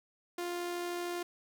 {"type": "tone with amplitude modulation", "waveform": "sawtooth", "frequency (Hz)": 350.3, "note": "F4", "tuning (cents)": 5, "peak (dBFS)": -30, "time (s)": [0.38, 1.23], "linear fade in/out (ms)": 5, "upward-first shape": "sine", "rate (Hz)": 72.9, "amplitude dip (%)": 25, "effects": []}